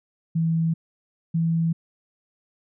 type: tone pair in turn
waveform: sine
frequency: 163.7 / 164.93 Hz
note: E3 / E3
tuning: -12 / +1 cents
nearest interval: unison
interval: 13 cents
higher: second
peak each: -19 dBFS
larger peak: neither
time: 0.35-0.74 / 1.34-1.73 s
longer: neither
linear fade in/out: 10 ms
effects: none